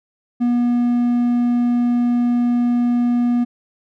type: tone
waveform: triangle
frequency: 241.4 Hz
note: B3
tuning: 39 cents flat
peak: -12 dBFS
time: 0.4-3.45 s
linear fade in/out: 20 ms
effects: none